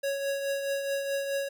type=tone with tremolo; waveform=square; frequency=554.4 Hz; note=C#5; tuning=in tune; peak=-27 dBFS; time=0.03-1.49 s; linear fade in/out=10 ms; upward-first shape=triangle; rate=4.7 Hz; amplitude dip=50%; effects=none